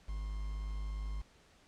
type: tone with quantisation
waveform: triangle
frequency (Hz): 51.4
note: G#1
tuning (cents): -17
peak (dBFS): -34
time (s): 0.08-1.22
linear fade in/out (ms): 10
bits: 9
effects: pink hiss -64 dBFS RMS until 1.67 s + low-pass 7000 Hz 12 dB/octave